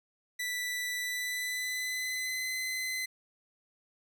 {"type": "tone with pitch glide", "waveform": "sawtooth", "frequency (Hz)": [1975.5, 2038], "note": ["B6", "C7"], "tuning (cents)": [0, -46], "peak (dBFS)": -29, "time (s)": [0.39, 3.06], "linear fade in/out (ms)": 10, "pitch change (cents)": 54, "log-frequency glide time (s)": [0.99, 2.54], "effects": []}